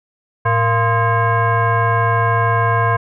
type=tone with frequency modulation; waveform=sine; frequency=466.2 Hz; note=A#4; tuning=in tune; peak=-12 dBFS; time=0.45-2.97 s; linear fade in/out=10 ms; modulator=577 Hz; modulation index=1.9; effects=none